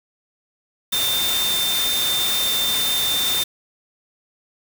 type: tone in noise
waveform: sine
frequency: 3599 Hz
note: A7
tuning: 38 cents sharp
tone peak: -20 dBFS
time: 0.92-3.44 s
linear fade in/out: 10 ms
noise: white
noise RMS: -24 dBFS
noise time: 0.92-3.44 s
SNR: +1 dB
effects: none